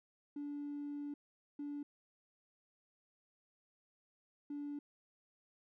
triangle tone bursts at uneven times, 289.4 Hz, D4, 25 cents flat, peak -37 dBFS, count 3, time 0.36-1.14 / 1.59-1.83 / 4.5-4.79 s, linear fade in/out 5 ms, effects tanh soft clip ceiling -37 dBFS

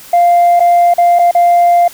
sine tone with dropouts, 697 Hz, F5, 4 cents flat, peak -3 dBFS, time 0.13-1.88 s, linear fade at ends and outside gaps 5 ms, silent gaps 0.596-0.603 / 0.939-0.981 / 1.189-1.193 / 1.312-1.349 s, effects tanh soft clip ceiling -3 dBFS + white hiss -35 dBFS RMS until 1.93 s

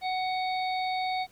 harmonic tone, 744 Hz, F#5, 9 cents sharp, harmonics 1 / 3 / 5 / 6, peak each -28 / -36 / -39 / -42 dBFS, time 0.01-1.27 s, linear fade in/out 50 ms, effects pink hiss -60 dBFS RMS until 1.31 s

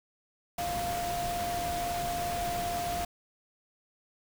sine tone in noise, 698.5 Hz, F5, in tune, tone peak -31 dBFS, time 0.58-3.05 s, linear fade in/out 5 ms, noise pink, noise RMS -37 dBFS, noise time 0.58-3.05 s, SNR +3 dB, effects none

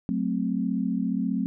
sine chord, F# diminished, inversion none, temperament equal, 185 / 220 / 261.6 Hz, F#3 / A3 / C4, 0 / 0 / 0 cents, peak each -28 dBFS, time 0.09-1.46 s, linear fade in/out 0 ms, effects none

